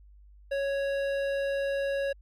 sine tone with hard clipping, 554.4 Hz, C#5, in tune, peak -29 dBFS, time 0.51-2.13 s, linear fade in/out 10 ms, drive 12 dB, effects added 50 Hz sine -51 dBFS peak until 2.21 s

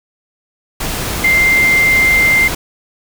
sine tone in noise, 2093 Hz, C7, in tune, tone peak -8 dBFS, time 1.24-2.48 s, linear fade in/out 5 ms, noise pink, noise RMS -20 dBFS, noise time 0.8-2.55 s, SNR +9 dB, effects none

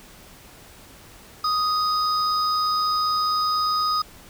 triangle tone pair together, 1249 / 4996 Hz, D#6 / D#8, +6 / +6 cents, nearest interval 2 octaves, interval 2400 cents, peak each -19 / -25 dBFS, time 1.44-4.02 s, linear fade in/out 5 ms, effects pink hiss -47 dBFS RMS until 4.29 s

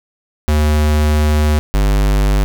square tone pair in turn, 75.6 / 49.92 Hz, D#2 / G1, -49 / +32 cents, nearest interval perfect fifth, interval 719 cents, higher first, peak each -11 dBFS, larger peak neither, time 0.48-1.59 / 1.74-2.44 s, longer first, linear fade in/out 0 ms, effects none

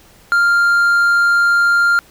triangle tone, 1396.9 Hz, F6, in tune, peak -8 dBFS, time 0.32-1.99 s, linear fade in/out 0 ms, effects pink hiss -47 dBFS RMS until 2.1 s

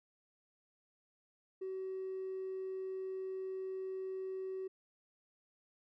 sine tone with hard clipping, 378.7 Hz, F#4, 40 cents sharp, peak -39 dBFS, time 1.61-4.68 s, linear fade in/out 10 ms, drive 1 dB, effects none

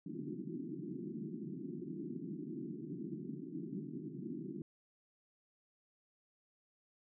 white band-pass noise, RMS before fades -44 dBFS, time 0.06-4.62 s, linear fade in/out 2 ms, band 140 to 370 Hz, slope 96 dB/octave, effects none

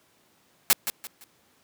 white noise with echo, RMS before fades -18 dBFS, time 0.7-0.73 s, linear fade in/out 0 ms, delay 170 ms, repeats 3, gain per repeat -10 dB, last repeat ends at 1.24 s, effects pink hiss -63 dBFS RMS until 1.63 s + high-pass 150 Hz 12 dB/octave

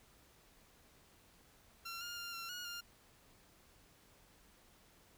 15% pulse tone with pitch steps, 1365 / 1412 / 1396 / 1364 / 1446 / 1403 Hz, F6 / F6 / F6 / F6 / F#6 / F6, -40 / +19 / -1 / -41 / -40 / +8 cents, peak -37 dBFS, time 1.85-2.81 s, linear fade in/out 10 ms, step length 160 ms, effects pink hiss -66 dBFS RMS until 5.17 s

